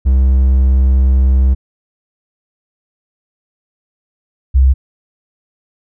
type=tone pair in turn; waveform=triangle / sine; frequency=65.41 / 65.79 Hz; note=C2 / C2; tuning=0 / +10 cents; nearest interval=unison; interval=10 cents; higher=second; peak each=-5 dBFS; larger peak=neither; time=0.05-1.55 / 4.54-4.74 s; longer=first; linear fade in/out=20 ms; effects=none